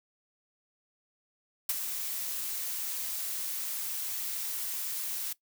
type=noise with ADSR envelope; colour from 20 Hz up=blue; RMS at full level=-27 dBFS; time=1.69-5.33 s; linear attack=5 ms; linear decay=31 ms; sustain=-8 dB; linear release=6 ms; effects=noise-tail reverb RT60 0.1 s tail -18 dB re dry